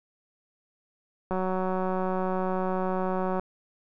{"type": "click train", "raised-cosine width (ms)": 1, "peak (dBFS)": -16, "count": 389, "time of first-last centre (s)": [1.31, 3.396], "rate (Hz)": 186, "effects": []}